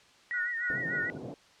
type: tone with vibrato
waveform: sine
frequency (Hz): 1884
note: A#6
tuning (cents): +18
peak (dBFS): -31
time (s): 0.31-1.1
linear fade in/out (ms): 0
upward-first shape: triangle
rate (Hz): 6.7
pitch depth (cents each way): 81
type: tone with tremolo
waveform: sine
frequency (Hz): 1459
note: F#6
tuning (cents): -25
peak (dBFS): -30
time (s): 0.33-1.18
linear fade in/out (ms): 10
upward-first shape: sine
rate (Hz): 3.4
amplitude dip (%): 100
type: band-pass noise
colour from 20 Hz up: pink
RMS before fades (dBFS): -41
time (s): 0.7-1.34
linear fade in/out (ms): 0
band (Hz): 130 to 640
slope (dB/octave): 24
effects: white hiss -59 dBFS RMS until 1.6 s + low-pass 5000 Hz 12 dB/octave